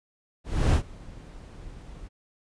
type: noise with ADSR envelope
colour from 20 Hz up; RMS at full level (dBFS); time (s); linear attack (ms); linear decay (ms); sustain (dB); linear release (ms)
brown; -19; 0.44-2.09; 300; 81; -24; 26
effects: resampled to 22050 Hz